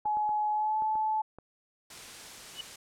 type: tone with pitch glide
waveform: sine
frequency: 846 to 866.8 Hz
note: G#5 to A5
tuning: +32 to -26 cents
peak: -26 dBFS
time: 0.05-1.22 s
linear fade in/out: 10 ms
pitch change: +42 cents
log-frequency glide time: 0.52-0.79 s
type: clicks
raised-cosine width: 1 ms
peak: -32 dBFS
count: 6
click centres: 0.056 / 0.171 / 0.292 / 0.822 / 0.955 / 1.386 s
type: noise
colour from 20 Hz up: white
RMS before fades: -45 dBFS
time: 1.9-2.76 s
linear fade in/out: 5 ms
type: tone with exponential growth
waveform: sine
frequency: 2959 Hz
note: F#7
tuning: 1 cent flat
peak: -32 dBFS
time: 2.52-2.61 s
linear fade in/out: 5 ms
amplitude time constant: 19 ms
effects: low-pass 9000 Hz 12 dB/octave